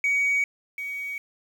sine tone pair in turn, 2255 / 2255 Hz, C#7 / C#7, +29 / +29 cents, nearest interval unison, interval 0 cents, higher neither, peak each -18 / -29 dBFS, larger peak first, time 0.04-0.44 / 0.78-1.18 s, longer neither, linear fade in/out 2 ms, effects tanh soft clip ceiling -18 dBFS + 8-bit

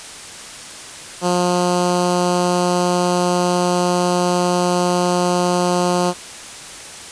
10% pulse tone with notch filter, 178 Hz, F3, 33 cents sharp, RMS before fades -17 dBFS, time 1.21-6.14 s, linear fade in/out 50 ms, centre 2200 Hz, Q 1.2, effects white hiss -34 dBFS RMS until 7.11 s + resampled to 22050 Hz

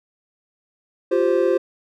triangle chord, F suspended second, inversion none, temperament equal with one note detuned, 349.2 / 389.1 / 523.3 Hz, F4 / G4 / C5, 0 / -13 / 0 cents, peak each -18 dBFS, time 1.11-1.58 s, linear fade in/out 10 ms, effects none

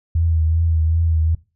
sine tone with vibrato, 81.3 Hz, E2, 23 cents flat, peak -14 dBFS, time 0.15-1.35 s, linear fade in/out 5 ms, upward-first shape triangle, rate 2.6 Hz, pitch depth 50 cents each way, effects noise-tail reverb RT60 0.3 s tail -20 dB re dry

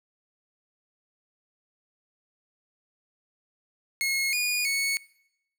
sawtooth tone with pitch steps, 2168 / 2448 / 2211 Hz, C#7 / D#7 / C#7, -39 / -29 / -5 cents, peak -21 dBFS, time 4.01-4.97 s, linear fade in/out 0 ms, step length 320 ms, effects noise-tail reverb RT60 0.8 s tail -22 dB re dry

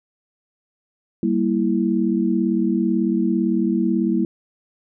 sine tone cluster, 194.9 / 232.9 / 329.7 Hz, G3 / A#3 / E4, -10 / -1 / 0 cents, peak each -21 dBFS, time 1.23-4.25 s, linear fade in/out 2 ms, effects none

